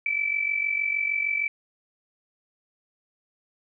sine tone with amplitude modulation, 2316 Hz, D7, 25 cents flat, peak -20 dBFS, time 0.06-1.48 s, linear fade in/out 2 ms, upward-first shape sine, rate 46.5 Hz, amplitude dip 70%, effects none

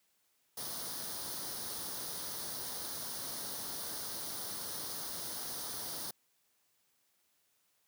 white noise with comb filter, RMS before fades -41 dBFS, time 0.57-6.11 s, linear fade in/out 5 ms, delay 0.2 ms, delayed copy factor +0.7, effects white hiss -75 dBFS RMS until 7.87 s + high-pass 80 Hz 12 dB/octave

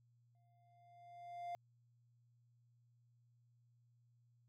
triangle tone with exponential growth, 698.5 Hz, F5, in tune, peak -39 dBFS, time 0.35-1.55 s, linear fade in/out 0 ms, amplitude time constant 260 ms, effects added 119 Hz sine -70 dBFS peak until 4.48 s

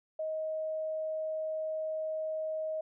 sine tone, 629 Hz, D#5, 19 cents sharp, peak -32 dBFS, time 0.19-2.81 s, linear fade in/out 5 ms, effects none

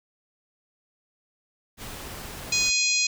pink noise, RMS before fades -38 dBFS, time 1.77-2.72 s, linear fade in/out 50 ms
harmonic tone, 830.6 Hz, G#5, in tune, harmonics 3 / 4 / 5 / 6 / 7 / 8 / 9, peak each -25 / -35 / -26 / -31 / -33 / -27 / -32 dBFS, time 2.52-3.07 s, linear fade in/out 5 ms
effects none

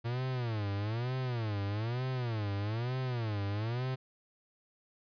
45% pulse tone with vibrato, 114 Hz, A#2, 38 cents flat, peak -32 dBFS, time 0.04-3.96 s, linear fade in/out 20 ms, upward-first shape sine, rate 1.1 Hz, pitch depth 230 cents each way, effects resampled to 11025 Hz

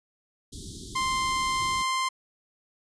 pink band-stop noise, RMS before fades -40 dBFS, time 0.52-1.83 s, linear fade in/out 10 ms, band 410 to 3300 Hz, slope 96 dB/octave
sawtooth tone, 1046.5 Hz, C6, in tune, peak -21 dBFS, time 0.95-2.09 s, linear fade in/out 10 ms
effects resampled to 22050 Hz

